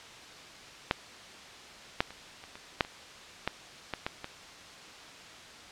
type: clicks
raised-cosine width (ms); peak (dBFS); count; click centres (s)
0.3; -8 / -8 / -28 / -30 / -28 / -7 / -28 / -12 / -16 / -15 / -21; 11; 0.911 / 2.005 / 2.106 / 2.439 / 2.555 / 2.808 / 2.849 / 3.476 / 3.937 / 4.065 / 4.244
effects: white hiss -48 dBFS RMS until 5.71 s + low-pass 5000 Hz 12 dB/octave